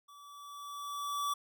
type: tone with level ramp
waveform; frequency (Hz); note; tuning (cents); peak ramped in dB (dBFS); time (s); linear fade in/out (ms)
square; 1152; D6; -34; -54 to -31; 0.08-1.34; 10
effects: none